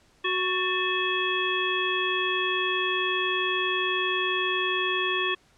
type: harmonic tone with a mistuned harmonic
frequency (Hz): 370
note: F#4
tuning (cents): 0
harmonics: 1 / 3 / 5 / 7 / 9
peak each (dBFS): -30 / -30 / -30 / -30 / -30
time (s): 0.24-5.35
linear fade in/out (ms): 10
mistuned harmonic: 5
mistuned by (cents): -69
effects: pink hiss -61 dBFS RMS until 5.57 s + low-pass 8000 Hz 12 dB/octave